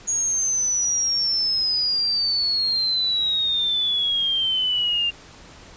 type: exponential sweep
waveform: sine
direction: down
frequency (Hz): 6680 to 2782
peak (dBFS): -19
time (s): 0.07-5.11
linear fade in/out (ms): 20
effects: pink hiss -45 dBFS RMS until 5.76 s + resampled to 16000 Hz